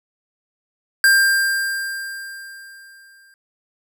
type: tone with exponential decay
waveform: square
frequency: 1591 Hz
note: G6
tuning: 25 cents sharp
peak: -10 dBFS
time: 1.04-3.34 s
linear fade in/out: 1 ms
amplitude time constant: 500 ms
effects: none